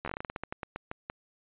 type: slowing click train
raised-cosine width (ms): 0.5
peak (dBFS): -20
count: 17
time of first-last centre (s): 0.05-1.099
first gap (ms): 12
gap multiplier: 1.2
effects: resampled to 8000 Hz